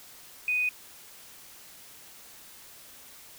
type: tone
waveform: sine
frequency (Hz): 2489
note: D#7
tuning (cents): 0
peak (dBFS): -24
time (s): 0.48-0.69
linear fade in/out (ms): 2
effects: white hiss -50 dBFS RMS until 3.38 s